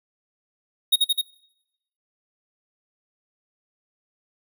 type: tone with echo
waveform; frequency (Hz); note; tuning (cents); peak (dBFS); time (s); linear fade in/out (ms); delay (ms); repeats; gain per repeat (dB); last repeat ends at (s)
square; 3747; A#7; +8; -14; 0.92-0.96; 10; 85; 3; -2; 1.215
effects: noise-tail reverb RT60 0.9 s tail -23 dB re dry